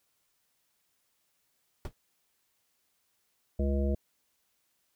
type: noise with exponential decay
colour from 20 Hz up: brown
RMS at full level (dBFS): -30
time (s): 1.85-1.93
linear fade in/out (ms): 1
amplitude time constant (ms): 17
type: harmonic tone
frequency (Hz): 69.3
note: C#2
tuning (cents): 0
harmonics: 1 / 3 / 5 / 7 / 9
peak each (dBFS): -27 / -33 / -37 / -38 / -38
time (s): 3.59-3.95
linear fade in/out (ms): 5
effects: white hiss -75 dBFS RMS until 4.95 s